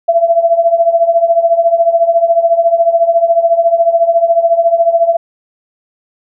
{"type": "tone with tremolo", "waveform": "sine", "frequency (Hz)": 673, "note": "E5", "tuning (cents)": 36, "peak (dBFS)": -3, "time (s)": [0.08, 5.17], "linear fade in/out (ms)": 10, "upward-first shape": "triangle", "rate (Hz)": 14, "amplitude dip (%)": 85, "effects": []}